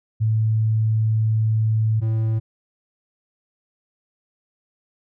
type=tone pair in turn; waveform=sine / triangle; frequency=110 / 111.09 Hz; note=A2 / A2; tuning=0 / +17 cents; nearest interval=unison; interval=17 cents; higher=second; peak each=-16 dBFS; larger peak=neither; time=0.2-2.01 / 2.01-2.4 s; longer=first; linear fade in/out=20 ms; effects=none